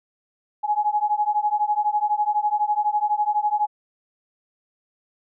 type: beating tone pair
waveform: sine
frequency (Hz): 833 / 845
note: G#5 / G#5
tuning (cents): +5 / +30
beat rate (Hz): 12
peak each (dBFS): -22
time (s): 0.63-3.67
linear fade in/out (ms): 20
effects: none